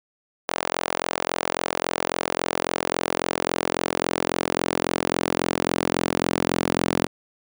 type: tone with high-pass filter sweep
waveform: sawtooth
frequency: 43.65 Hz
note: F1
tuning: in tune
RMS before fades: -25 dBFS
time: 0.48-7.07 s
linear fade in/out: 10 ms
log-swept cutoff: 620 to 240 Hz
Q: 1.1
effects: none